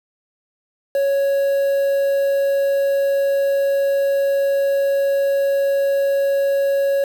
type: tone with quantisation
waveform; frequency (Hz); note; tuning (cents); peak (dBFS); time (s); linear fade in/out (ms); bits
triangle; 554.4; C#5; 0; -13; 0.95-7.04; 2; 6
effects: none